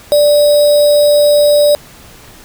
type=tone with sample-and-hold; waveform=sine; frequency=587.3 Hz; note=D5; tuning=in tune; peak=-5 dBFS; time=0.12-1.75 s; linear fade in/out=0 ms; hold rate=4410 Hz; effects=pink hiss -38 dBFS RMS until 2.44 s